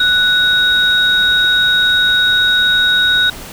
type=tone pair together; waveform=sine; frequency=1480 / 3780 Hz; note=F#6 / A#7; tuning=0 / +23 cents; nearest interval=octave + major third; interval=1623 cents; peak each=-12 dBFS; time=0-3.3 s; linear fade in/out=5 ms; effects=pink hiss -31 dBFS RMS until 3.52 s